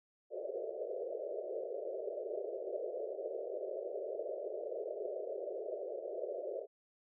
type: band-pass noise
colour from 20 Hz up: white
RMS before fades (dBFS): -41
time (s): 0.3-6.67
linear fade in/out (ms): 50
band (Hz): 370 to 640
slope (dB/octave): 96
effects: none